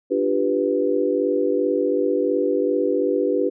sine chord, G dominant seventh, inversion second, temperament equal, 293.7 / 349.2 / 392 / 493.9 Hz, D4 / F4 / G4 / B4, 0 / 0 / 0 / 0 cents, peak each -24 / -26 / -22 / -22 dBFS, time 0.1-3.5 s, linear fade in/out 20 ms, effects none

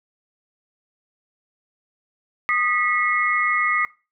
sine tone cluster, 1235 / 1957 / 2164 Hz, D#6 / B6 / C#7, -13 / -16 / -42 cents, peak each -22 dBFS, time 2.49-3.85 s, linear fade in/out 0 ms, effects noise-tail reverb RT60 0.3 s tail -20 dB re dry

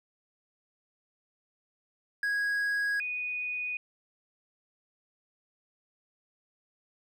triangle / sine tone pair in turn, 1653 / 2477 Hz, G#6 / D#7, -9 / -8 cents, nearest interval perfect fifth, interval 701 cents, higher second, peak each -25 / -31 dBFS, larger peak first, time 2.23-3 / 3-3.77 s, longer neither, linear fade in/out 2 ms, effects none

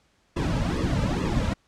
brown noise with flanger, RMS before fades -25 dBFS, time 0.36-1.54 s, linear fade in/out 10 ms, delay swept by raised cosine 1.3 to 2.8 ms, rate 2.3 Hz, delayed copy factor -0.95, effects pink hiss -65 dBFS RMS until 1.67 s + low-pass 7000 Hz 12 dB/octave

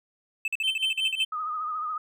triangle tone bursts, 2624 Hz, E7, 9 cents flat, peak -23 dBFS, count 11, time 0.45-1.229 s, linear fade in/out 2 ms, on 29 ms, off 46 ms
triangle tone with tremolo, 3099 Hz, G7, 21 cents flat, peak -21 dBFS, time 0.63-1.25 s, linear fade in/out 10 ms, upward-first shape sine, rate 5.4 Hz, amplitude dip 90%
sine tone with vibrato, 1244.5 Hz, D#6, in tune, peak -28 dBFS, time 1.32-1.98 s, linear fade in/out 5 ms, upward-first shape sine, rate 14 Hz, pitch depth 53 cents each way
effects none

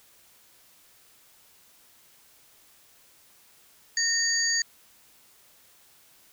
sine tone cluster, 1836 / 4635 / 6670 Hz, A#6 / D8 / G#8, -27 / -24 / +7 cents, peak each -27 dBFS, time 3.97-4.62 s, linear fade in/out 2 ms, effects white hiss -58 dBFS RMS until 6.32 s

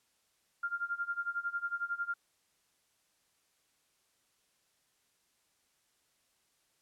sine tone with tremolo, 1396.9 Hz, F6, in tune, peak -30 dBFS, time 0.63-2.14 s, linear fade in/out 5 ms, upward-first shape sine, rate 11 Hz, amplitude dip 90%, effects white hiss -74 dBFS RMS until 6.81 s + low-pass 11000 Hz 12 dB/octave

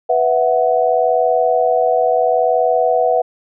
sine chord, B suspended fourth, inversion none, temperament equal, 493.9 / 659.3 / 740 Hz, B4 / E5 / F#5, 0 / 0 / 0 cents, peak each -16 dBFS, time 0.09-3.22 s, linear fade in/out 10 ms, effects none

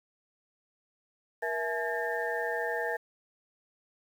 sine tone cluster, 473.7 / 659 / 851 / 1618 / 1806 Hz, A#4 / E5 / G#5 / G#6 / A6, +28 / -1 / +42 / -46 / +45 cents, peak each -34 / -36 / -37 / -38 / -35 dBFS, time 1.42-2.97 s, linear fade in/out 10 ms, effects 9-bit

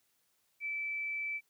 sine tone, 2317 Hz, D7, 24 cents flat, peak -34 dBFS, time 0.6-1.41 s, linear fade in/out 50 ms, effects white hiss -75 dBFS RMS until 1.49 s + high-pass 60 Hz 12 dB/octave

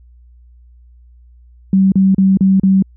sine tone bursts, 191.9 Hz, G3, 37 cents flat, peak -7 dBFS, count 5, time 1.73-2.824 s, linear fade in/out 2 ms, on 190 ms, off 36 ms, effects added 60 Hz sine -41 dBFS peak until 2.96 s

